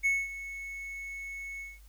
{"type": "tone with ADSR envelope", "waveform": "triangle", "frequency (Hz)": 2203, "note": "C#7", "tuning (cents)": -11, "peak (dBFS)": -21, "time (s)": [0.03, 1.8], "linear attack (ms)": 27, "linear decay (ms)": 220, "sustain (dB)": -15, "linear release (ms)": 200, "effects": ["added 50 Hz sine -51 dBFS peak until 1.88 s", "white hiss -64 dBFS RMS until 1.88 s"]}